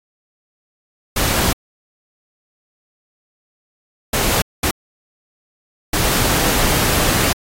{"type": "noise bursts at uneven times", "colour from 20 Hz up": "pink", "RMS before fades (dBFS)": -17, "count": 4, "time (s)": [[1.16, 1.53], [4.13, 4.42], [4.63, 4.71], [5.93, 7.33]], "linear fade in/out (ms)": 5, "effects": ["AAC 48 kbps"]}